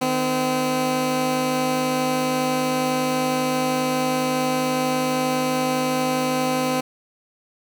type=tone pair together; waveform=15% pulse; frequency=154.4 / 256.5 Hz; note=D#3 / C4; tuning=-13 / -34 cents; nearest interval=major sixth; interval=879 cents; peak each=-23 / -14 dBFS; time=0.01-6.81 s; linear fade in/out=10 ms; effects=none